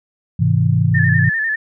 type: chord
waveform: sine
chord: Ab augmented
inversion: none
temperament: just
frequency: 103.83 / 129.78 / 162.23 Hz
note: Ab2 / C3 / E3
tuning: 0 / -14 / -27 cents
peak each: -16 dBFS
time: 0.39-1.3 s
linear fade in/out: 10 ms
type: tone with vibrato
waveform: sine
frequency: 1772 Hz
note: A6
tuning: 12 cents sharp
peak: -16 dBFS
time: 0.94-1.56 s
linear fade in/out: 10 ms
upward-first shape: square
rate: 10 Hz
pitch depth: 42 cents each way
effects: none